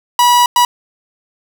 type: tone bursts at uneven times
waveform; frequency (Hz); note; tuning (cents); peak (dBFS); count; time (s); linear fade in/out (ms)
45% pulse; 973; B5; -26; -7; 2; 0.19-0.46 / 0.56-0.65; 2
effects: none